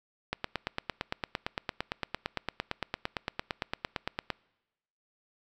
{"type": "click train", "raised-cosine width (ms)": 0.3, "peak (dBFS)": -14, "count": 36, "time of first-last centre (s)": [0.33, 4.303], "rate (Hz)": 8.81, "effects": ["noise-tail reverb RT60 1.0 s tail -25 dB re dry"]}